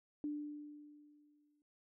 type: tone with exponential decay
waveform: sine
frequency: 295.8 Hz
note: D4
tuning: 13 cents sharp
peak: -36 dBFS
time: 0.24-1.62 s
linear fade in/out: 1 ms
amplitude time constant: 300 ms
effects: none